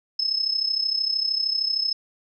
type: tone with amplitude modulation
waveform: sine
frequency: 5200 Hz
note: E8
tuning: 24 cents flat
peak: -18 dBFS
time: 0.19-1.93 s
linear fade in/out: 5 ms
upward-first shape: sine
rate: 33.1 Hz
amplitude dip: 75%
effects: none